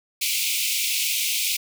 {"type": "high-pass noise", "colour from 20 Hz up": "pink", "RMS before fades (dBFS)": -24, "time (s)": [0.21, 1.57], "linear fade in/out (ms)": 10, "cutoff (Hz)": 2200, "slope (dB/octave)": 96, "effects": []}